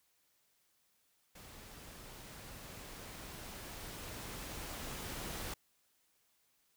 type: noise with level ramp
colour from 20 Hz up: pink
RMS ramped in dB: -54 to -42 dBFS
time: 1.35-5.54 s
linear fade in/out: 5 ms
effects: white hiss -75 dBFS RMS until 6.76 s